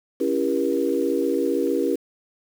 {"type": "chord", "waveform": "sine", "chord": "C# diminished seventh", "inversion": "none", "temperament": "just", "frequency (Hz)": [277.2, 332.6, 399.1, 479], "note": ["C#4", "E4", "G4", "Bb4"], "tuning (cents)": [0, 16, 31, 47], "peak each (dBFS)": -25, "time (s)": [0.2, 1.96], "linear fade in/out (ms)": 10, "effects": ["7-bit"]}